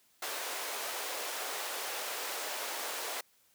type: high-pass noise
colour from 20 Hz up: pink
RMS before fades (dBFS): -38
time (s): 0.22-3.21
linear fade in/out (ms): 5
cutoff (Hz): 450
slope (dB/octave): 24
effects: white hiss -68 dBFS RMS until 3.54 s + high-pass 60 Hz 12 dB/octave